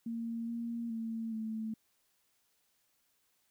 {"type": "tone with pitch steps", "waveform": "sine", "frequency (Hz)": [230.4, 233.4, 226, 220.4], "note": ["A#3", "A#3", "A3", "A3"], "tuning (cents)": [-20, 2, 47, 3], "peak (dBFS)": -35, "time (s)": [0.06, 1.74], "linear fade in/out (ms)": 5, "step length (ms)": 420, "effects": ["white hiss -75 dBFS RMS until 3.5 s"]}